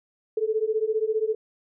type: beating tone pair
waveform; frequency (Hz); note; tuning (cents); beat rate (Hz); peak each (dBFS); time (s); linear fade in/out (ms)
sine; 429.5 / 444.5; A4 / A4; -42 / +18; 15; -25; 0.37-1.35; 5
effects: none